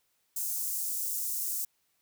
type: high-pass noise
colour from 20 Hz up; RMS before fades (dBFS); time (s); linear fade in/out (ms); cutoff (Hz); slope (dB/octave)
white; -33; 0.36-1.65; 5; 6600; 24
effects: white hiss -74 dBFS RMS until 2.01 s